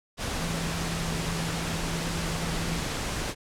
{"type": "tone in noise", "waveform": "sine", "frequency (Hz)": 165.9, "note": "E3", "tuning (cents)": 11, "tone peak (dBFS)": -32, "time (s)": [0.38, 2.85], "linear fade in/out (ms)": 50, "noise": "pink", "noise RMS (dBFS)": -31, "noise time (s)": [0.17, 3.35], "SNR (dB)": -4, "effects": ["low-pass 9000 Hz 12 dB/octave"]}